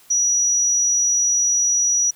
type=tone; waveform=sine; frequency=5830 Hz; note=F#8; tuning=26 cents flat; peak=-15 dBFS; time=0.1-2.11 s; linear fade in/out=10 ms; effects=white hiss -51 dBFS RMS until 2.15 s